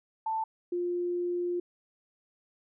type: tone pair in turn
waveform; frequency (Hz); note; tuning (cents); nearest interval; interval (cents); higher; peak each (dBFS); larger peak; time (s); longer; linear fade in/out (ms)
sine; 885 / 352.1; A5 / F4; +10 / +14; octave + major third; 1596; first; -28; neither; 0.26-0.44 / 0.72-1.6; second; 5
effects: none